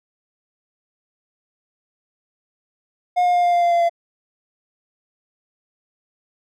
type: tone with pitch steps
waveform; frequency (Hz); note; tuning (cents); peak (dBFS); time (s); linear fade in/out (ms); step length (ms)
triangle; 717 / 712 / 707.1 / 702.2 / 697.4 / 692.6 / 687.8 / 683; F5 / F5 / F5 / F5 / F5 / F5 / F5 / F5; +45 / +33 / +21 / +9 / -3 / -15 / -27 / -39; -12; 3.16-3.896; 20; 92
effects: none